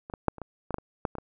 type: clicks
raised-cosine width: 1 ms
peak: -26 / -19 / -7 / -29 / -22 / -19 / -12 / -24 / -12 / -23 / -21 dBFS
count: 11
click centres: 0.099 / 0.138 / 0.283 / 0.383 / 0.417 / 0.707 / 0.743 / 0.784 / 1.052 / 1.153 / 1.184 s
effects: none